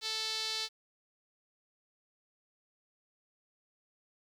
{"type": "tone with band-pass filter", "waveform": "sawtooth", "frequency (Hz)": 440, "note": "A4", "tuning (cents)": 0, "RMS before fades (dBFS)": -36, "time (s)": [0.01, 0.69], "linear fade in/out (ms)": 50, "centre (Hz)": 4300, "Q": 3.5, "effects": ["10-bit"]}